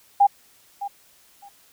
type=tone with echo; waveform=sine; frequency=804 Hz; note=G5; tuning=44 cents sharp; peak=-11 dBFS; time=0.2-0.27 s; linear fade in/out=10 ms; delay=610 ms; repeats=2; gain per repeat=-15 dB; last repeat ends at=1.49 s; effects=white hiss -56 dBFS RMS until 1.72 s